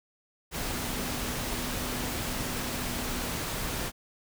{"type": "tone in noise", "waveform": "sine", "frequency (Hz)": 247.5, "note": "B3", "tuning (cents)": 4, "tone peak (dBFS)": -40, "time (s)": [0.66, 3.35], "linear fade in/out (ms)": 50, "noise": "pink", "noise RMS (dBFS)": -33, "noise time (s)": [0.51, 3.92], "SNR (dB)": -10, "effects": []}